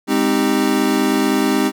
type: chord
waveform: square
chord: Ab major seventh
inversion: none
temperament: equal with one note detuned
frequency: 205.5 / 261.6 / 311.1 / 392 Hz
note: Ab3 / C4 / Eb4 / G4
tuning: -18 / 0 / 0 / 0 cents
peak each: -22 / -19 / -20 / -22 dBFS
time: 0.07-1.72 s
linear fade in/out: 50 ms
effects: none